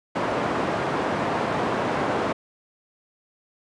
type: band-pass noise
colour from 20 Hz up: white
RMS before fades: -25 dBFS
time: 0.15-2.33 s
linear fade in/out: 10 ms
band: 140 to 910 Hz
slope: 12 dB/octave
effects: resampled to 22050 Hz